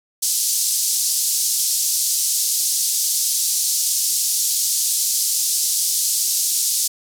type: band-pass noise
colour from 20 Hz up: pink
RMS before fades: -20 dBFS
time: 0.22-6.88 s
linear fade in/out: 10 ms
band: 5100 to 13000 Hz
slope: 24 dB/octave
effects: none